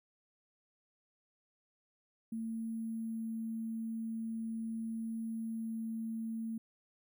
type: tone with sample-and-hold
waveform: sine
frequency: 224.8 Hz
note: A3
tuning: 37 cents sharp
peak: -36 dBFS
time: 2.32-6.58 s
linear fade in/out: 5 ms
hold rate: 11025 Hz
effects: none